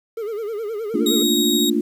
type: tone with vibrato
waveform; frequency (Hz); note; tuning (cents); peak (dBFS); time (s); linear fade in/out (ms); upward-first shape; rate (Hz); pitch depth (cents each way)
triangle; 433.4; A4; -26; -22; 0.17-1.23; 5; sine; 9.6; 120
type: chord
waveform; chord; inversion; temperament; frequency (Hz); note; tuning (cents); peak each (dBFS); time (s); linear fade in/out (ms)
sine; Bb major seventh; third; equal; 220 / 233.1 / 293.7 / 349.2; A3 / Bb3 / D4 / F4; 0 / 0 / 0 / 0; -25 / -23 / -21 / -22; 0.94-1.81; 5
type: tone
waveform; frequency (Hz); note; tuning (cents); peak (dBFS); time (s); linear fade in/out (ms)
sawtooth; 3774; A#7; +21; -16; 1.06-1.7; 5
effects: resampled to 32000 Hz + 8-bit